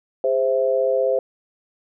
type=chord; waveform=sine; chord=Ab augmented; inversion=none; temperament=equal with one note detuned; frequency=407.7 / 523.3 / 659.3 Hz; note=Ab4 / C5 / E5; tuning=-32 / 0 / 0 cents; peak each=-24 / -18 / -24 dBFS; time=0.24-1.19 s; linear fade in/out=2 ms; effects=none